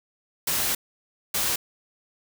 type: noise bursts at uneven times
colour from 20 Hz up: white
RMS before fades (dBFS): -25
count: 2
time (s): 0.47-0.75 / 1.34-1.56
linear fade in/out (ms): 5
effects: none